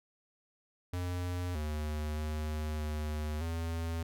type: tone with pitch steps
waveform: square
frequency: 89.3 / 75.9 / 76.7 / 76 / 82.7 Hz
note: F2 / D#2 / D#2 / D#2 / E2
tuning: +39 / -42 / -24 / -40 / +6 cents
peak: -34 dBFS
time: 0.93-4.03 s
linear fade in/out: 5 ms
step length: 620 ms
effects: none